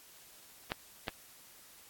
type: clicks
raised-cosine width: 0.3 ms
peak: -17 dBFS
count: 2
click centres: 0.719 / 1.082 s
effects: white hiss -57 dBFS RMS until 1.89 s + AAC 64 kbps